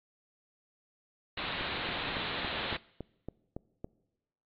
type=low-pass noise; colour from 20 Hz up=white; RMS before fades=-37 dBFS; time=1.37-2.77 s; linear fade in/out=5 ms; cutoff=4100 Hz; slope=96 dB/octave
type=click train; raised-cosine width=2 ms; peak=-25 dBFS; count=9; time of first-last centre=1.61-3.845 s; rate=3.58 Hz
effects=noise-tail reverb RT60 1.0 s tail -23 dB re dry + AAC 32 kbps